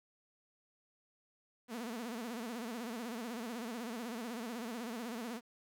sawtooth tone with vibrato, 233.1 Hz, A#3, in tune, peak -36 dBFS, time 1.68-5.41 s, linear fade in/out 50 ms, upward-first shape sine, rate 16 Hz, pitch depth 130 cents each way, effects 11-bit

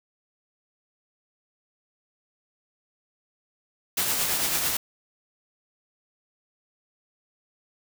white noise with tremolo, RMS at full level -24 dBFS, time 3.97-4.77 s, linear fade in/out 5 ms, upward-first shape triangle, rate 9 Hz, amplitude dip 40%, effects none

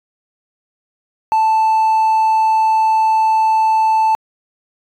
triangle tone, 880 Hz, A5, in tune, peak -8 dBFS, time 1.32-4.15 s, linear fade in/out 0 ms, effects tanh soft clip ceiling -4 dBFS

